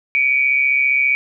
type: tone pair together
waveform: sine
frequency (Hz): 2279 / 2414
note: C#7 / D7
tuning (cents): +47 / +47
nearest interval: minor second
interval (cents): 100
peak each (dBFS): -14 / -19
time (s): 0.15-1.15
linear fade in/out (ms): 0
effects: none